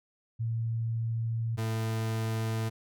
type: tone pair in turn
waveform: sine / 40% pulse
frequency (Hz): 114.2 / 111.53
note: A#2 / A2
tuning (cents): -35 / +24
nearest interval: unison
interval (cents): 41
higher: first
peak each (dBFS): -28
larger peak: neither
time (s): 0.39-1.57 / 1.57-2.7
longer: first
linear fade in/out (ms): 20
effects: none